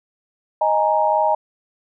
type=chord; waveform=sine; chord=D# suspended fourth; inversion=none; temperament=just; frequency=622.3 / 829.7 / 933.4 Hz; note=D#5 / G#5 / A#5; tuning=0 / -2 / +2 cents; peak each=-19 dBFS; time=0.61-1.35 s; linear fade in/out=5 ms; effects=none